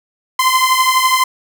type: beating tone pair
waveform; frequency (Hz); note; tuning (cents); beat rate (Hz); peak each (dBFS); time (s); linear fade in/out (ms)
sawtooth; 1028 / 1040; C6 / C6; -31 / -11; 12; -10; 0.39-1.24; 5
effects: none